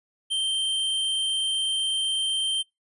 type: tone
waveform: square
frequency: 3136 Hz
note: G7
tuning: in tune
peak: -24 dBFS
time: 0.3-2.63 s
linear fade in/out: 20 ms
effects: noise-tail reverb RT60 0.2 s tail -26 dB re dry + resampled to 24000 Hz